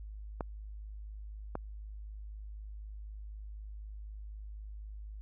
clicks, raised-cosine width 1 ms, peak -21 dBFS, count 2, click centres 0.408 / 1.554 s, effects added 52 Hz sine -42 dBFS peak until 5.21 s

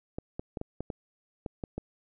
clicks, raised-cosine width 2 ms, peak -21 dBFS, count 9, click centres 0.185 / 0.395 / 0.572 / 0.614 / 0.806 / 0.902 / 1.462 / 1.638 / 1.78 s, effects none

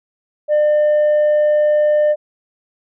sine tone, 600 Hz, D5, 37 cents sharp, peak -8 dBFS, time 0.48-2.16 s, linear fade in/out 50 ms, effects tanh soft clip ceiling -10 dBFS

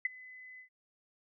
sine tone with ADSR envelope, 2017 Hz, B6, 36 cents sharp, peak -25 dBFS, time 0.05-0.69 s, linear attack 4 ms, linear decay 18 ms, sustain -23 dB, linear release 98 ms, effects none

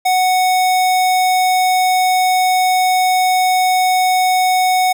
square tone, 740 Hz, F#5, in tune, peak -12 dBFS, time 0.05-4.93 s, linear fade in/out 10 ms, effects none

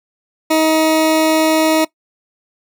20% pulse tone, 316.4 Hz, D#4, 29 cents sharp, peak -6 dBFS, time 0.5-1.85 s, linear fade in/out 10 ms, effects noise-tail reverb RT60 0.1 s tail -20 dB re dry

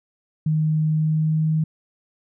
sine tone with pitch glide, 155.56 to 157.19 Hz, D#3 to D#3, 0 to +18 cents, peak -17 dBFS, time 0.46-1.64 s, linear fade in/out 5 ms, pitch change +18 cents, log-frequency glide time 0.91-1.49 s, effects none

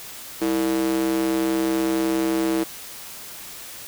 square tone with high-pass filter, 65.41 Hz, C2, in tune, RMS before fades -22 dBFS, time 0.41-2.64 s, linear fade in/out 10 ms, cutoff 330 Hz, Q 4, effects white hiss -38 dBFS RMS until 3.87 s

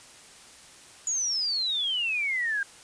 sine exponential sweep, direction down, 6940 to 1581 Hz, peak -25 dBFS, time 1.07-2.63 s, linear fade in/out 2 ms, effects white hiss -50 dBFS RMS until 2.83 s + resampled to 22050 Hz

